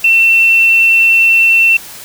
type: tone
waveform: sine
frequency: 2695 Hz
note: E7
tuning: 38 cents sharp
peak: -5 dBFS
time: 0.04-1.77 s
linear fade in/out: 5 ms
effects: white hiss -31 dBFS RMS until 2.04 s